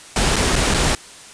pink noise with dropouts, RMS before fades -17 dBFS, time 0.16-0.95 s, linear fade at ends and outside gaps 2 ms, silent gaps 0.359-0.364 / 0.557-0.561 / 0.74-0.744 s, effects white hiss -40 dBFS RMS until 1.33 s + resampled to 22050 Hz

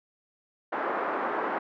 white band-pass noise, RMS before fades -30 dBFS, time 0.72-1.59 s, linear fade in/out 10 ms, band 270 to 1400 Hz, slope 24 dB/octave, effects none

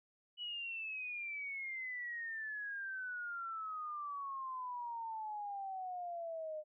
sine exponential sweep, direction down, 2960 to 607 Hz, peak -40 dBFS, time 0.37-6.64 s, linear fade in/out 50 ms, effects none

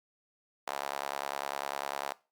sawtooth tone with high-pass filter, 70 Hz, C#2, 18 cents sharp, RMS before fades -37 dBFS, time 0.67-2.13 s, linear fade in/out 5 ms, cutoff 770 Hz, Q 2.2, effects noise-tail reverb RT60 0.3 s tail -20 dB re dry + Opus 48 kbps

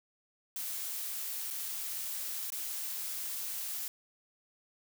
blue noise with dropouts, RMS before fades -38 dBFS, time 0.56-3.88 s, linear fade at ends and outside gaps 1 ms, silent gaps 1.503-1.508 / 2.503-2.521 s, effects none

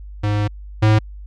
square tone pair in turn, 104.1 / 108.03 Hz, G#2 / A2, +5 / -31 cents, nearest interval minor second, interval 64 cents, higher second, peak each -17 / -11 dBFS, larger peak second, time 0.23-0.48 / 0.82-0.99 s, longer first, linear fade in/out 10 ms, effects added 50 Hz sine -32 dBFS peak until 1.26 s + low-pass 4000 Hz 12 dB/octave

